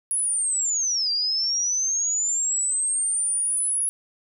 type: linear two-way sweep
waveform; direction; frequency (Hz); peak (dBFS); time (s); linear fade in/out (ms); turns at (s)
sine; down then up; 10548 to 4699 to 10548; -21; 0.11-3.89; 0; 1.11
effects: none